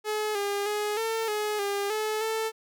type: tone with pitch steps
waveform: sawtooth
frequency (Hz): 426.3 / 404.2 / 418.5 / 449.3 / 422 / 402.4 / 431.1 / 442.9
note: G#4 / G#4 / G#4 / A4 / G#4 / G4 / A4 / A4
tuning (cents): +45 / -47 / +13 / +36 / +28 / +45 / -35 / +11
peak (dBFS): -23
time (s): 0.04-2.52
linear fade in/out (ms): 50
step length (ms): 310
effects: none